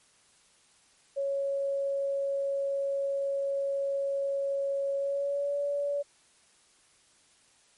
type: tone with pitch glide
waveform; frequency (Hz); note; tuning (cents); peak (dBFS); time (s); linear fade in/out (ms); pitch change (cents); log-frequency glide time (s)
sine; 554.4 to 571.3; C#5 to D5; 0 to -48; -27; 1.16-6.03; 20; +52; 4.96-5.57
effects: white hiss -63 dBFS RMS until 7.77 s + MP3 48 kbps